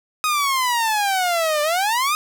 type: exponential two-way sweep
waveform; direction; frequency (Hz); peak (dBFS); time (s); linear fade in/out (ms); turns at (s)
sawtooth; down then up; 1261 to 587.3 to 1261; -14; 0.24-2.15; 0; 1.62
effects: none